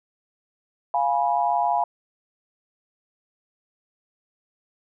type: chord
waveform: sine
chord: F diminished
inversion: none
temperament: equal with one note detuned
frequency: 698.5 / 830.6 / 977 Hz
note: F5 / Ab5 / Cb6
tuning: 0 / 0 / -19 cents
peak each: -23 / -23 / -25 dBFS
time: 0.94-1.84 s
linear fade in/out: 2 ms
effects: none